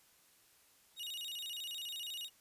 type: tone with vibrato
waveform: 40% pulse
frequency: 3284 Hz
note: G#7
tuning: 20 cents flat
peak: -40 dBFS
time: 0.96-2.3 s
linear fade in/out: 50 ms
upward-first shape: square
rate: 14 Hz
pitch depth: 230 cents each way
effects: white hiss -67 dBFS RMS until 2.4 s + resampled to 32000 Hz